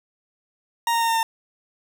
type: tone with pitch steps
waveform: 40% pulse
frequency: 932.3 / 925.3 / 918.4 / 911.5 / 904.7 Hz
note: A#5 / A#5 / A#5 / A#5 / A5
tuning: 0 / -13 / -26 / -39 / +48 cents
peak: -18 dBFS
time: 0.87-1.23 s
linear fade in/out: 2 ms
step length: 72 ms
effects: none